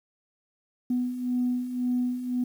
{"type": "beating tone pair", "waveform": "sine", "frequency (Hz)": [246.5, 248.4], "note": ["B3", "B3"], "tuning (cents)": [-3, 10], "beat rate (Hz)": 1.9, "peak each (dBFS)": [-31, -25], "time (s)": [0.9, 2.44], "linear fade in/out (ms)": 5, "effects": ["tanh soft clip ceiling -18 dBFS", "9-bit"]}